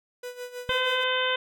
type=tone with tremolo; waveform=45% pulse; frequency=493.9 Hz; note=B4; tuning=in tune; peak=-33 dBFS; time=0.23-1.04 s; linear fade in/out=5 ms; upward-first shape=sine; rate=6.3 Hz; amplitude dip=75%
type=harmonic tone; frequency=511 Hz; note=C5; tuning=41 cents flat; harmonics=1 / 2 / 3 / 4 / 5 / 6 / 7; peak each=-29 / -31 / -29 / -34 / -34 / -30 / -33 dBFS; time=0.69-1.36 s; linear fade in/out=5 ms
type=click; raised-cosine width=5 ms; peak=-25 dBFS; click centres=0.692 s
effects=none